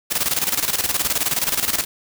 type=noise with tremolo; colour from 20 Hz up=white; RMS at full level=-19 dBFS; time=0.1-1.85 s; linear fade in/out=20 ms; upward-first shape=square; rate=19 Hz; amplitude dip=70%; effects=none